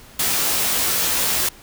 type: noise with comb filter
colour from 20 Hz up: white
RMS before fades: -20 dBFS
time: 0.19-1.49 s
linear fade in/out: 5 ms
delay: 16 ms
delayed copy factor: +0.7
effects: pink hiss -45 dBFS RMS until 1.62 s